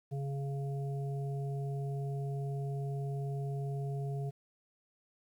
harmonic tone, 138.8 Hz, C#3, 3 cents sharp, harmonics 1 / 3 / 5, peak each -34 / -44 / -48 dBFS, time 0.11-4.31 s, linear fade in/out 20 ms, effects 11-bit

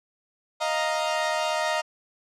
sawtooth chord, Eb suspended second, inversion none, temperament equal, 622.3 / 698.5 / 932.3 Hz, Eb5 / F5 / Bb5, 0 / 0 / 0 cents, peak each -23 / -26 / -25 dBFS, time 0.6-1.82 s, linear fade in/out 20 ms, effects low-pass 7000 Hz 12 dB/octave

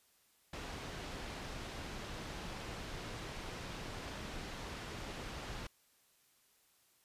pink low-pass noise, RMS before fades -45 dBFS, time 0.53-5.67 s, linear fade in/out 5 ms, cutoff 5100 Hz, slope 12 dB/octave, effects white hiss -71 dBFS RMS until 7.04 s + resampled to 32000 Hz

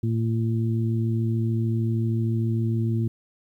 harmonic tone, 113.4 Hz, A#2, 47 cents flat, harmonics 1 / 2 / 3, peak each -22 / -28 / -32 dBFS, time 0.03-3.08 s, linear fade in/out 5 ms, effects 10-bit

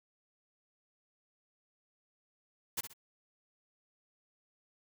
white noise with echo, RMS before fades -34 dBFS, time 2.77-2.81 s, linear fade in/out 10 ms, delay 63 ms, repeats 2, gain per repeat -10 dB, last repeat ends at 2.936 s, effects none

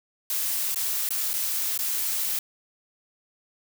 blue noise with dropouts, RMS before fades -27 dBFS, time 0.3-2.39 s, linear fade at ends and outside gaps 2 ms, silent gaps 0.746-0.759 / 1.09-1.106 / 1.333-1.338 / 1.777-1.789 s, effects none

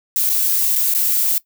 violet noise with dropouts, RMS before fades -17 dBFS, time 0.16-1.38 s, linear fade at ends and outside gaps 1 ms, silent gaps 0.293-0.298 / 0.755-0.759 / 0.939-0.948 s, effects noise-tail reverb RT60 0.1 s tail -19 dB re dry

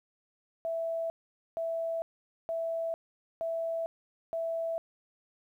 sine tone bursts, 660 Hz, E5, 2 cents sharp, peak -30 dBFS, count 5, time 0.65-4.78 s, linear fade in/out 0 ms, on 450 ms, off 470 ms, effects 11-bit

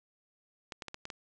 clicks, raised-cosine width 0.2 ms, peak -23 dBFS, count 6, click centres 0.722 / 0.822 / 0.883 / 0.944 / 1.054 / 1.102 s, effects resampled to 22050 Hz

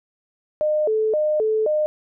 sine tone with vibrato, 515 Hz, C5, 28 cents flat, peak -17 dBFS, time 0.61-1.86 s, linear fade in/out 0 ms, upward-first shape square, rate 1.9 Hz, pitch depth 290 cents each way, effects none

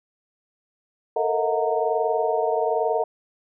sine tone cluster, 447.1 / 468.2 / 636 / 724 / 924 Hz, A4 / A#4 / D#5 / F#5 / A#5, +28 / +8 / +38 / -38 / -16 cents, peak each -25 / -28 / -25 / -26 / -29 dBFS, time 1.16-3.04 s, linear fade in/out 5 ms, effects none

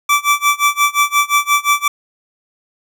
25% pulse tone with tremolo, 1162 Hz, D6, 19 cents flat, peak -5 dBFS, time 0.09-1.88 s, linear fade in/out 5 ms, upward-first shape sine, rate 5.7 Hz, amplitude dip 95%, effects none

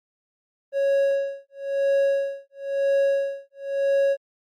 triangle tone with tremolo, 553 Hz, C#5, 4 cents flat, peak -15 dBFS, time 0.72-4.17 s, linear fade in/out 50 ms, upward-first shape sine, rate 0.99 Hz, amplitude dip 100%, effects Opus 32 kbps

